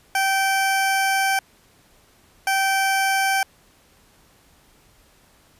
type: tone pair in turn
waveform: 20% pulse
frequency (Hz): 776 / 776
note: G5 / G5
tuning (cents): -18 / -18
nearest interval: unison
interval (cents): 0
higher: neither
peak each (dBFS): -13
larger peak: neither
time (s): 0.15-1.39 / 2.47-3.43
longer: first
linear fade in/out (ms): 2
effects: pink hiss -56 dBFS RMS until 5.59 s + resampled to 32000 Hz